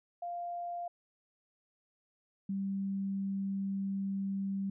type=tone pair in turn; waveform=sine; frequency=697 / 195.59 Hz; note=F5 / G3; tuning=-4 / -4 cents; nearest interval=octave + minor seventh; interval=2200 cents; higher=first; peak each=-36 / -32 dBFS; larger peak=second; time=0.22-0.88 / 2.49-4.7 s; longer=second; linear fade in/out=5 ms; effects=none